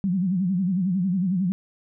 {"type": "tone with vibrato", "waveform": "sine", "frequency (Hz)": 184.9, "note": "F#3", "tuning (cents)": -1, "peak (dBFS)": -20, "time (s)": [0.04, 1.52], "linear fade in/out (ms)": 0, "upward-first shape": "sine", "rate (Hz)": 11, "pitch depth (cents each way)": 130, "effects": []}